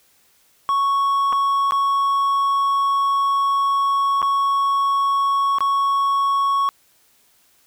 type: tone with dropouts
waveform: triangle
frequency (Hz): 1108.7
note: C#6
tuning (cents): 0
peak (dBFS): -14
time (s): 0.69-6.69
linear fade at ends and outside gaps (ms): 0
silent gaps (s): 1.325-1.329 / 1.709-1.721 / 4.218-4.227 / 5.585-5.606
effects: white hiss -58 dBFS RMS until 7.66 s